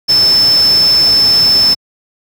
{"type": "tone in noise", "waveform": "sine", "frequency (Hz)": 5270, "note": "E8", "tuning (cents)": -1, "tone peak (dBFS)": -6, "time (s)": [0.08, 1.75], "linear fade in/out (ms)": 20, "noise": "pink", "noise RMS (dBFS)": -22, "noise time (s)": [0.08, 1.75], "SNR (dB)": 13, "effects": ["high-pass 80 Hz 12 dB/octave"]}